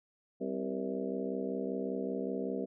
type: harmonic tone with a mistuned harmonic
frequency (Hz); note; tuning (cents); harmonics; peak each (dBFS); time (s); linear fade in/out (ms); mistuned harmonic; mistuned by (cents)
65.2; C2; -5; 3 / 4 / 5 / 6 / 7 / 8 / 9 / 10; -40 / -38 / -49 / -39 / -39 / -49 / -47 / -45; 0.4-2.66; 20; 7; +62
effects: none